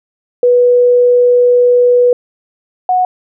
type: tone pair in turn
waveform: sine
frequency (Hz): 490.1 / 734.3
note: B4 / F#5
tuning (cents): -13 / -13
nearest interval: perfect fifth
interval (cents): 700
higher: second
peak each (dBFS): -5 / -8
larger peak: first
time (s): 0.43-2.13 / 2.89-3.05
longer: first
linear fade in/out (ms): 2
effects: none